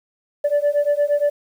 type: beating tone pair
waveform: sine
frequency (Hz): 578 / 586.6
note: D5 / D5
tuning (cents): -28 / -2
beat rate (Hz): 8.6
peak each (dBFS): -17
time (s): 0.44-1.3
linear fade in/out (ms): 10
effects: tanh soft clip ceiling -12 dBFS + 8-bit